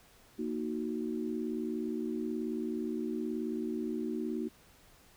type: chord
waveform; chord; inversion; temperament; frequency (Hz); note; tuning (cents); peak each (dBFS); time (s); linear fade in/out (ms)
sine; D# minor; second; equal; 233.1 / 311.1 / 370; A#3 / D#4 / F#4; 0 / 0 / 0; -36 / -37 / -38; 0.38-4.49; 20
effects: pink hiss -61 dBFS RMS until 5.16 s